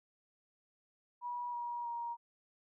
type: tone with pitch steps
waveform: sine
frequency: 969 / 955.7 / 942.5 Hz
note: B5 / A#5 / A#5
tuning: -33 / +43 / +19 cents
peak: -37 dBFS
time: 1.21-2.17 s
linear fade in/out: 50 ms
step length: 320 ms
effects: none